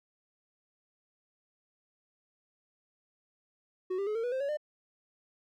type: tone with pitch steps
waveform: triangle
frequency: 370 / 396.6 / 425 / 455.5 / 488.2 / 523.3 / 560.8 / 601.1 Hz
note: F#4 / G4 / G#4 / A#4 / B4 / C5 / C#5 / D5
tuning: 0 / +20 / +40 / -40 / -20 / 0 / +20 / +40 cents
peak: -28 dBFS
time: 3.9-4.572 s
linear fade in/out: 10 ms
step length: 84 ms
effects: none